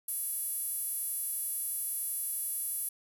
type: tone with high-pass filter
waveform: sawtooth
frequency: 569 Hz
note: C#5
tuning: 45 cents sharp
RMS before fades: -35 dBFS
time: 0.08-2.89 s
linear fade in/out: 5 ms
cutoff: 11000 Hz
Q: 8.9
effects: none